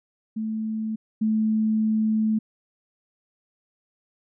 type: tone pair in turn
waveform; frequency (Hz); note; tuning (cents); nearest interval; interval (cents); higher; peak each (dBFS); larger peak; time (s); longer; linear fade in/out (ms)
sine; 219.1 / 217.9; A3 / A3; -7 / -17; unison; 10; first; -25 / -19; second; 0.36-0.96 / 1.21-2.39; second; 10
effects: none